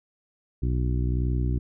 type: harmonic tone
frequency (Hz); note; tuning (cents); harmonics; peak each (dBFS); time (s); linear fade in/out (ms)
61.74; B1; 0; 1 / 2 / 3 / 4 / 5 / 6; -24 / -27 / -37 / -36 / -36 / -40; 0.62-1.59; 10
effects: none